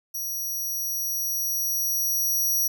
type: tone with level ramp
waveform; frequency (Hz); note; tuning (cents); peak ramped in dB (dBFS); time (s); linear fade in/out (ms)
10% pulse; 5780; F#8; -41; -23 to -15; 0.14-2.68; 10
effects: none